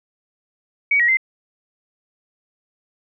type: tone with pitch steps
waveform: sine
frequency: 2257 / 1903 / 2075 Hz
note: C#7 / A#6 / C7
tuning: +31 / +35 / -15 cents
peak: -13 dBFS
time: 0.91-1.171 s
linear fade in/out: 5 ms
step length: 87 ms
effects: none